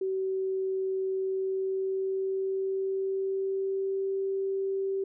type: tone with pitch glide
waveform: sine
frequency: 380.8 to 388.1 Hz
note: F#4 to G4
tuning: +50 to -17 cents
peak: -27 dBFS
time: 0.01-5.04 s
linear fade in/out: 5 ms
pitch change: +33 cents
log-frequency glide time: 1.07-4.11 s
effects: none